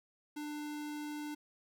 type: tone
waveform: square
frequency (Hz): 297.8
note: D4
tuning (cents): +24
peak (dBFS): -40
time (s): 0.36-1.35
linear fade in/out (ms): 10
effects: none